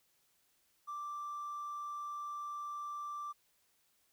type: tone with hard clipping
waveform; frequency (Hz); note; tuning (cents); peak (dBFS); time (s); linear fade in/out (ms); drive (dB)
triangle; 1174.7; D6; 0; -40; 0.87-3.33; 20; 4
effects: white hiss -74 dBFS RMS until 4.12 s